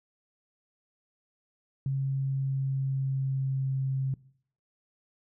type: tone with pitch glide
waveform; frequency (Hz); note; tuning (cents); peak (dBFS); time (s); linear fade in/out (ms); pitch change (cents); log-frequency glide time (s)
sine; 135.8 to 133.7; C#3 to C3; -35 to +38; -26; 1.86-4.14; 2; -27; 1.96-3.8
effects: noise-tail reverb RT60 0.6 s tail -21 dB re dry